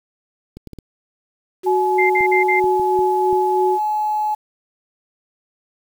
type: clicks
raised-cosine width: 3 ms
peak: -22 dBFS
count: 9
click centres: 0.57 / 0.673 / 0.733 / 0.787 / 2.208 / 2.642 / 2.797 / 2.991 / 3.329 s
type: tone with tremolo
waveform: sine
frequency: 370 Hz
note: F#4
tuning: in tune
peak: -15 dBFS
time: 1.63-3.79 s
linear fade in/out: 50 ms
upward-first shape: sine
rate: 3.1 Hz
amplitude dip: 35%
type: tone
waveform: sine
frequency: 850 Hz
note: G#5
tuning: 40 cents sharp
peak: -17 dBFS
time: 1.66-4.35 s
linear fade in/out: 10 ms
type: tone bursts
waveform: sine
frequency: 2093 Hz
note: C7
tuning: in tune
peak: -16 dBFS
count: 4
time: 1.98-2.601 s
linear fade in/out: 10 ms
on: 120 ms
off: 47 ms
effects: 7-bit